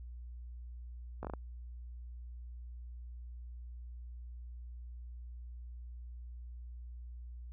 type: slowing click train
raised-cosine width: 1 ms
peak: -26 dBFS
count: 5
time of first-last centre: 1.23-1.337 s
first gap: 17 ms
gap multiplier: 1.31
effects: added 60 Hz sine -44 dBFS peak until 7.52 s